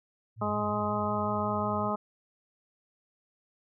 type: tone with vibrato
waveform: sine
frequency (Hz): 104.7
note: G#2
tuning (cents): +15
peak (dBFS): -37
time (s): 0.36-1.92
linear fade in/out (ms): 50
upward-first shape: sine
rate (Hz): 5.5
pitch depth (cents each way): 140
type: harmonic tone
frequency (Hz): 209.1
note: G#3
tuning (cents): +12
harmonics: 1 / 2 / 3 / 4 / 5 / 6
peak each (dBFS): -33 / -37 / -34 / -35 / -35 / -34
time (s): 0.41-1.96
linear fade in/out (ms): 10
effects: none